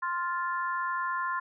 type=chord; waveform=sine; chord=F major; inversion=second; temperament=just; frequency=1047.7 / 1396.9 / 1746.1 Hz; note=C6 / F6 / A6; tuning=+2 / 0 / -14 cents; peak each=-30 / -35 / -36 dBFS; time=0.02-1.4 s; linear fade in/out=10 ms; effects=none